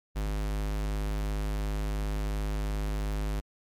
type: tone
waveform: square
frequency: 51.4 Hz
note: G#1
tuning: 17 cents flat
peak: -29 dBFS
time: 0.15-3.41 s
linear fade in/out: 20 ms
effects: MP3 96 kbps